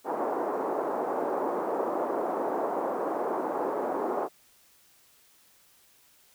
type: band-pass noise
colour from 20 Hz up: pink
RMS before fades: -30 dBFS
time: 0.04-4.29 s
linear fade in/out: 50 ms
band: 330 to 1000 Hz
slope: 24 dB/octave
effects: white hiss -61 dBFS RMS until 6.34 s